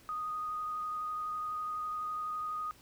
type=tone with vibrato; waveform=sine; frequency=1241 Hz; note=D#6; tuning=5 cents flat; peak=-34 dBFS; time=0.09-2.71 s; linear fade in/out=0 ms; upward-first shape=sine; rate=12 Hz; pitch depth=11 cents each way; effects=pink hiss -60 dBFS RMS until 2.81 s